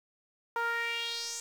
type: tone with band-pass filter sweep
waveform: sawtooth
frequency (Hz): 466.2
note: A#4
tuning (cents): 0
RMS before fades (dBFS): -34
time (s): 0.56-1.4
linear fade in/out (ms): 2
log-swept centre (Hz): 1100 to 7300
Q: 3.5
effects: 9-bit

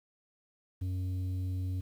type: tone with low-pass filter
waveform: square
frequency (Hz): 92.3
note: F#2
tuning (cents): -4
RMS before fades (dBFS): -34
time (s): 0.81-1.81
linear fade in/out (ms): 10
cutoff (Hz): 200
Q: 1.5
effects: 10-bit

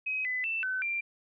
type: tone with pitch steps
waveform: sine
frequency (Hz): 2534 / 2008 / 2665 / 1518 / 2371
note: D#7 / B6 / E7 / F#6 / D7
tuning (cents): +31 / +28 / +18 / +44 / +16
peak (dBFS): -29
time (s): 0.06-1.01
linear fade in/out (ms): 10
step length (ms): 190
effects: none

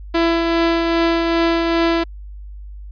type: tone with tremolo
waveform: sawtooth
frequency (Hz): 334.3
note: E4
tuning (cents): +24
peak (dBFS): -9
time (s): 0.14-2.04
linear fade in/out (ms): 10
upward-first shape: triangle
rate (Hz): 2.5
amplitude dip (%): 35
effects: added 50 Hz sine -31 dBFS peak until 2.91 s + resampled to 11025 Hz

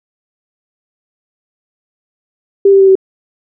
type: tone with pitch steps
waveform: sine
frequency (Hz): 395.5 / 391 / 386.5 / 382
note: G4 / G4 / G4 / G4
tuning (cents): +15 / -4 / -24 / -45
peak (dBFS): -3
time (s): 2.65-2.954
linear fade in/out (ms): 5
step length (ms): 76
effects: none

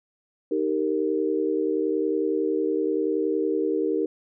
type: chord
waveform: sine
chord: Eb major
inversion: none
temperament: equal with one note detuned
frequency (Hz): 311.1 / 392 / 462.7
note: Eb4 / G4 / Bb4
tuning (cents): 0 / 0 / -13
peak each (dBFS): -26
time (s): 0.51-4.06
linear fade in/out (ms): 5
effects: none

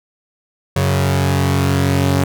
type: tone pair together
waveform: sawtooth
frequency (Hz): 92.5 / 138.59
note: F#2 / C#3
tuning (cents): 0 / 0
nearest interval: perfect fifth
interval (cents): 700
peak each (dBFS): -12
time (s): 0.76-2.24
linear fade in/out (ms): 5
effects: none

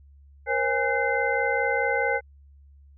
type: tone cluster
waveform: sine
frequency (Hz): 473.3 / 538 / 821 / 1513 / 2071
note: A#4 / C5 / G#5 / F#6 / C7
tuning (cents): +26 / +48 / -20 / +38 / -18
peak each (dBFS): -28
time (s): 0.46-2.21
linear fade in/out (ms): 50
effects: added 70 Hz sine -49 dBFS peak until 2.97 s

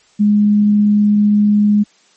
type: tone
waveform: sine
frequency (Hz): 207.7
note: G#3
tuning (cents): 0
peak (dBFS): -8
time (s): 0.19-1.84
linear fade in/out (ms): 20
effects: white hiss -52 dBFS RMS until 2.16 s + MP3 32 kbps

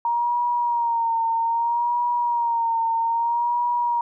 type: tone with vibrato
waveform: sine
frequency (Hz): 937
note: A#5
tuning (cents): +9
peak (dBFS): -19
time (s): 0.05-4.01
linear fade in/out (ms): 2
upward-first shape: sine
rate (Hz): 0.62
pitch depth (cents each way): 47
effects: none

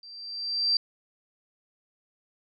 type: tone with level ramp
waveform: sine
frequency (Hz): 4699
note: D8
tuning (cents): 0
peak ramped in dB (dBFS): -44 to -19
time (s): 0.03-0.77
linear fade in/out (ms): 2
effects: none

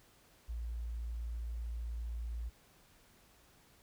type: tone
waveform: sine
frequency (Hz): 57.7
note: A#1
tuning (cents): -17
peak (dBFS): -37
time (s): 0.48-2.5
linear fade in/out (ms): 20
effects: pink hiss -65 dBFS RMS until 3.82 s

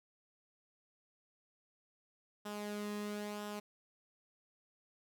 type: tone with flanger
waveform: sawtooth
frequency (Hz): 207.7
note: G#3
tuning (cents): 0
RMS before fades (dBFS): -42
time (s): 2.45-3.6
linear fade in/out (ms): 10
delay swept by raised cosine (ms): 0.45 to 1.37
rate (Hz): 1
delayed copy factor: -0.5
effects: none

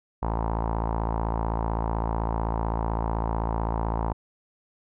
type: tone with low-pass filter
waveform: sawtooth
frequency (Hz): 55.8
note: A1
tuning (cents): +25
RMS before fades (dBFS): -27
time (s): 0.22-4.13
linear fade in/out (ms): 10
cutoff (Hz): 930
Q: 5
effects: none

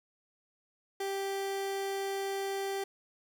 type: tone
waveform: 30% pulse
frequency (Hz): 392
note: G4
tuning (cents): 0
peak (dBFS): -30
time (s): 1-2.84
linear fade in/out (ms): 5
effects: none

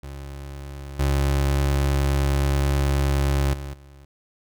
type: tone with level steps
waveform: 30% pulse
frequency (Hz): 69.5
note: C#2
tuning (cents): +5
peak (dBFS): -31 / -16 / -28 / -42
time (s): 0.03-4.05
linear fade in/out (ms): 5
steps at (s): 0.99 / 3.53 / 3.73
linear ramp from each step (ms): 10
effects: none

